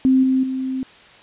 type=tone with level steps; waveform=sine; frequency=261.6 Hz; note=C4; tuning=in tune; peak=-11 / -14 / -21 dBFS; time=0.05-0.83 s; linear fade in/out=0 ms; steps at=0.23 / 0.43 s; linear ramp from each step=5 ms; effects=white hiss -46 dBFS RMS until 1.22 s + resampled to 8000 Hz